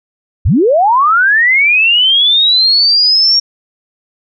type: linear sweep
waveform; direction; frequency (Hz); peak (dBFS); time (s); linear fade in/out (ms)
sine; up; 50.5 to 5588; -6; 0.45-3.4; 10
effects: none